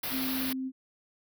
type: band-stop noise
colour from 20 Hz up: white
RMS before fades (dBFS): -34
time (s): 0.03-0.53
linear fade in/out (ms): 5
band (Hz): 5100 to 11000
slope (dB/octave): 48
type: tone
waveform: sine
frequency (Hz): 261.6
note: C4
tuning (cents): 0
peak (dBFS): -31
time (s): 0.1-0.72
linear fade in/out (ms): 50
effects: none